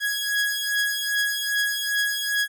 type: beating tone pair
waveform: sawtooth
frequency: 1661.2 / 1663.7 Hz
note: G#6 / G#6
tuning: 0 / +3 cents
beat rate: 2.5 Hz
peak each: -23 / -21 dBFS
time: 0-2.48 s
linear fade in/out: 50 ms
effects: none